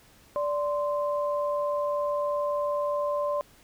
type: tone pair together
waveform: sine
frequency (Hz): 584.2 / 1041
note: D5 / C6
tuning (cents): -9 / -9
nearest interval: minor seventh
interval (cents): 1000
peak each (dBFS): -26 / -31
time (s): 0.36-3.41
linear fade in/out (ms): 0
effects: pink hiss -57 dBFS RMS until 3.63 s